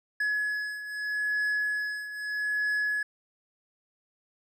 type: beating tone pair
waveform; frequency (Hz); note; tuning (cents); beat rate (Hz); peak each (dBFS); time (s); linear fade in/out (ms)
triangle; 1693 / 1693.79; G#6 / G#6; +33 / +34; 0.79; -27 / -32; 0.2-3.03; 5
effects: none